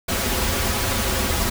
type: noise with comb filter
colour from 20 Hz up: pink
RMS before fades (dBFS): -22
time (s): 0.08-1.5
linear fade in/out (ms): 10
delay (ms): 6.6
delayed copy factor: -0.8
effects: none